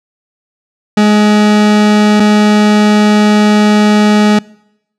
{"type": "tone pair in turn", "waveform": "40% pulse", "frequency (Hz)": [210, 210], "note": ["G#3", "G#3"], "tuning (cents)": [19, 19], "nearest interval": "unison", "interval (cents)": 0, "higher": "neither", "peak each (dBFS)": -4, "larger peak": "neither", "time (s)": [[0.97, 2.2], [2.2, 4.39]], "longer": "second", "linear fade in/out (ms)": 5, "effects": ["noise-tail reverb RT60 0.8 s tail -24 dB re dry", "low-pass 6000 Hz 12 dB/octave"]}